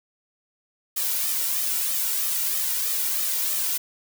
blue noise with flanger, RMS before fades -25 dBFS, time 0.96-3.78 s, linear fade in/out 10 ms, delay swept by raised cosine 1.6 to 2.13 ms, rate 3.1 Hz, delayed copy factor +0.65, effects none

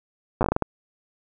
slowing click train, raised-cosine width 1 ms, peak -7 dBFS, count 9, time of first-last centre 0.41-0.623 s, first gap 8 ms, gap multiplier 1.33, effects none

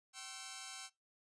5% pulse tone cluster, 769 / 1070 / 1333 Hz, G5 / C6 / E6, -33 / +38 / +19 cents, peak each -38 / -40 / -39 dBFS, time 0.13-0.9 s, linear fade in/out 50 ms, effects noise-tail reverb RT60 0.2 s tail -21 dB re dry + resampled to 22050 Hz

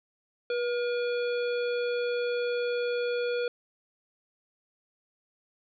harmonic tone with a mistuned harmonic, 484.6 Hz, B4, 33 cents flat, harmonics 1 / 3 / 5 / 7 / 9, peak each -27 / -37 / -41 / -44 / -46 dBFS, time 0.5-3.48 s, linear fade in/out 2 ms, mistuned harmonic 3, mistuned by -36 cents, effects none

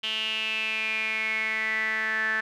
sawtooth tone with band-pass filter sweep, 219.2 Hz, A3, 6 cents flat, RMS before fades -28 dBFS, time 0.03-2.41 s, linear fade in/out 10 ms, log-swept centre 3000 to 1700 Hz, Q 9.9, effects none

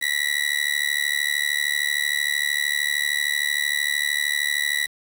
30% pulse tone with amplitude modulation, 1946 Hz, B6, 26 cents flat, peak -14 dBFS, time 0.01-4.87 s, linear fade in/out 20 ms, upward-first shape sine, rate 73.1 Hz, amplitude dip 100%, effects 7-bit

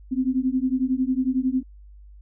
sine beating tone pair, 253.5 / 264.5 Hz, B3 / C4, +45 / +19 cents, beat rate 11 Hz, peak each -23 dBFS, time 0.11-1.63 s, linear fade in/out 20 ms, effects added 50 Hz sine -43 dBFS peak until 2.21 s

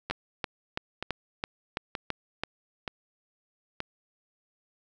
two click trains, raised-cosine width 0.3 ms, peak -13 / -16 dBFS, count 8 / 5, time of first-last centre 0.11-2.436 / 0.1-3.804 s, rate 3.01 / 1.08 Hz, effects none

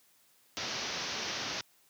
white low-pass noise, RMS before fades -37 dBFS, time 0.57-1.61 s, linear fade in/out 0 ms, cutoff 6200 Hz, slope 96 dB/octave, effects white hiss -66 dBFS RMS until 1.89 s + high-pass 100 Hz 12 dB/octave

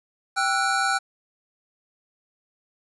square tone cluster, 785 / 1340 / 1466 Hz, G5 / E6 / F#6, +2 / +28 / -16 cents, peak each -26 / -27 / -25 dBFS, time 0.36-0.99 s, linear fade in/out 20 ms, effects resampled to 24000 Hz + 9-bit

